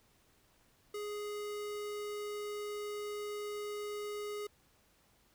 square tone, 415.7 Hz, G#4, 2 cents sharp, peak -39 dBFS, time 0.94-4.47 s, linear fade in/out 5 ms, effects pink hiss -69 dBFS RMS until 5.34 s

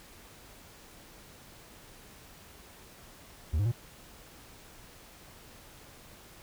triangle tone with pitch steps, 77.1 / 103.2 / 117.8 Hz, D#2 / G#2 / A#2, -15 / -10 / +19 cents, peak -23 dBFS, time 3.53-3.719 s, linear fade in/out 10 ms, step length 63 ms, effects pink hiss -53 dBFS RMS until 6.42 s

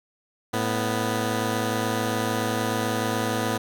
10% pulse tone pair together, 110 / 246.9 Hz, A2 / B3, 0 / 0 cents, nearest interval octave + major second, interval 1400 cents, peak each -18 dBFS, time 0.53-3.58 s, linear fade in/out 10 ms, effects none

